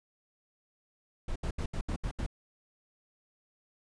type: noise bursts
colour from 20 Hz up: brown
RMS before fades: -33 dBFS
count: 7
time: 1.28-2.264 s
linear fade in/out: 5 ms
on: 78 ms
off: 73 ms
effects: resampled to 22050 Hz